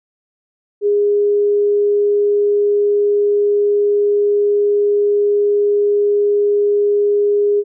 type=tone; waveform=sine; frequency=410.6 Hz; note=G#4; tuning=20 cents flat; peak=-11 dBFS; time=0.81-7.64 s; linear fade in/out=50 ms; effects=none